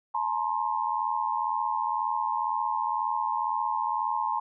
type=tone cluster; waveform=sine; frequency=861 / 943 / 1058 Hz; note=A5 / A#5 / C6; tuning=-38 / +20 / +19 cents; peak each=-30 dBFS; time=0.14-4.4 s; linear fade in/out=10 ms; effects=none